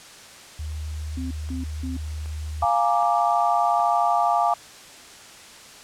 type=tone; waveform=sine; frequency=76.6 Hz; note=D#2; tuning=27 cents flat; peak=-28 dBFS; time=0.59-2.65 s; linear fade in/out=5 ms
type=tone bursts; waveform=sine; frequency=260 Hz; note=C4; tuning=11 cents flat; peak=-29 dBFS; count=3; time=1.17-1.97 s; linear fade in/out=5 ms; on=140 ms; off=190 ms
type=click train; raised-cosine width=0.5 ms; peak=-29 dBFS; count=4; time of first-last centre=1.49-3.798 s; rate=1.3 Hz
type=chord; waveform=sine; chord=Bb dominant seventh; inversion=second; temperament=equal; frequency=698.5 / 830.6 / 932.3 / 1174.7 Hz; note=F5 / Ab5 / Bb5 / D6; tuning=0 / 0 / 0 / 0 cents; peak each=-21 / -23 / -27 / -24 dBFS; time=2.62-4.54 s; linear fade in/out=5 ms
effects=white hiss -44 dBFS RMS until 5.83 s + low-pass 8000 Hz 12 dB/octave